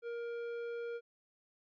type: tone with tanh clipping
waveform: sine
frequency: 470 Hz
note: A#4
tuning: 14 cents sharp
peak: -40 dBFS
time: 0.02-1.01 s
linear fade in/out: 50 ms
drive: 11 dB
effects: none